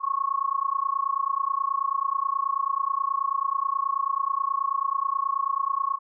sine tone with amplitude modulation, 1097 Hz, C#6, 18 cents flat, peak -19 dBFS, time 0-5.99 s, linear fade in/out 50 ms, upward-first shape sine, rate 29.3 Hz, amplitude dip 95%, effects none

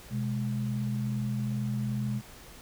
sine tone pair together, 125.78 / 208.2 Hz, B2 / G#3, +32 / +5 cents, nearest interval major sixth, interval 873 cents, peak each -30 / -32 dBFS, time 0.1-2.22 s, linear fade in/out 50 ms, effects added 53 Hz sine -56 dBFS peak until 2.61 s + pink hiss -50 dBFS RMS until 2.61 s

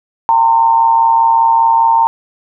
sine tone with amplitude modulation, 914 Hz, A#5, 34 cents flat, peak -4 dBFS, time 0.29-2.07 s, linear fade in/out 0 ms, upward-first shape sine, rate 125 Hz, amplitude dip 60%, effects none

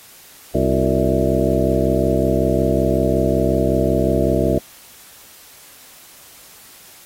harmonic tone with a mistuned harmonic, 65.41 Hz, C2, in tune, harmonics 1 / 2 / 3 / 4 / 5 / 6 / 7 / 9 / 10, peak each -23 / -23 / -23 / -23 / -23 / -23 / -23 / -23 / -23 dBFS, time 0.54-4.59 s, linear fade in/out 10 ms, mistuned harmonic 6, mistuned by -100 cents, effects white hiss -44 dBFS RMS until 7.05 s + AAC 48 kbps

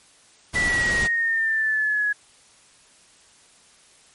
pink noise, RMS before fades -28 dBFS, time 0.53-1.08 s, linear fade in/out 20 ms
sine exponential sweep, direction down, 1975.5 to 1672 Hz, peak -19 dBFS, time 0.55-2.13 s, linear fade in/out 10 ms
effects white hiss -54 dBFS RMS until 4.14 s + MP3 48 kbps

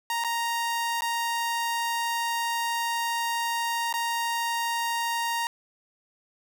sawtooth tone with dropouts, 932.3 Hz, A#5, in tune, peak -22 dBFS, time 0.1-5.47 s, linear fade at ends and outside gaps 1 ms, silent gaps 0.239-0.246 / 1.008-1.02 / 3.927-3.939 s, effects none

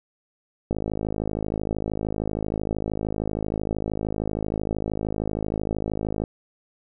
click train, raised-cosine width 2 ms, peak -13 dBFS, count 294, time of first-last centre 0.71-6.238 s, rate 53 Hz, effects none

